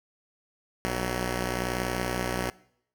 5% pulse tone pair together, 61 / 188.15 Hz, B1 / F#3, -21 / +29 cents, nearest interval octave + minor sixth, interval 1950 cents, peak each -18 / -21 dBFS, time 0.85-2.5 s, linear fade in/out 0 ms, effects noise-tail reverb RT60 0.7 s tail -22 dB re dry

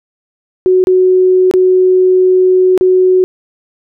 sine tone with dropouts, 370 Hz, F#4, in tune, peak -5 dBFS, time 0.66-3.24 s, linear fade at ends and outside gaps 0 ms, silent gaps 0.84-0.871 / 1.512-1.538 / 2.777-2.81 s, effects none

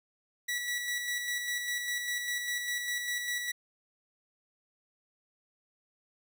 sawtooth tone with tremolo, 1944 Hz, B6, 28 cents flat, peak -27 dBFS, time 0.48-3.52 s, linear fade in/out 10 ms, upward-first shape square, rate 5 Hz, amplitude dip 35%, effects none

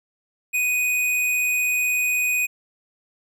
square tone, 2489 Hz, D#7, in tune, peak -20 dBFS, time 0.53-2.47 s, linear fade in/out 20 ms, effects none

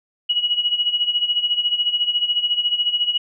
sine tone with tremolo, 2913 Hz, F#7, 28 cents flat, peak -14 dBFS, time 0.29-3.18 s, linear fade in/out 10 ms, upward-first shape sine, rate 14 Hz, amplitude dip 75%, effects none

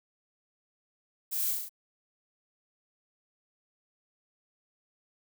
violet noise with echo, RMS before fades -33 dBFS, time 1.31-1.52 s, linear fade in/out 20 ms, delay 35 ms, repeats 5, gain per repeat -2 dB, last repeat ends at 1.695 s, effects none

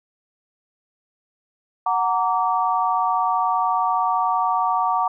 sine chord, Gb augmented, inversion none, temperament just, 740 / 925 / 1156.2 Hz, Gb5 / Bb5 / D6, 0 / -14 / -27 cents, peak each -22 dBFS, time 1.86-5.08 s, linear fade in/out 5 ms, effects none

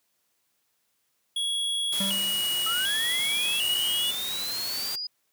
square tone with vibrato, 3113 Hz, G7, 13 cents flat, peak -26 dBFS, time 1.36-4.11 s, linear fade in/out 5 ms, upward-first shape square, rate 0.67 Hz, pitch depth 120 cents each way
white noise, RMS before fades -35 dBFS, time 1.92-4.96 s, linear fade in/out 10 ms
square tone with exponential decay, 196 Hz, G3, in tune, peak -28 dBFS, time 2-2.65 s, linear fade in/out 5 ms, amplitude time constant 140 ms
sine linear sweep, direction up, 1284 to 4978 Hz, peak -30 dBFS, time 2.66-5.07 s, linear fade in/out 5 ms
effects white hiss -73 dBFS RMS until 5.32 s + high-pass 80 Hz 12 dB/octave

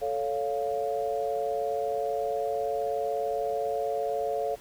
sine chord, A augmented, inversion none, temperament equal with one note detuned, 440 / 559.2 / 698.5 Hz, A4 / C#5 / E#5, 0 / +15 / 0 cents, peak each -31 dBFS, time 0.01-4.56 s, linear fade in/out 20 ms, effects pink hiss -52 dBFS RMS until 4.6 s

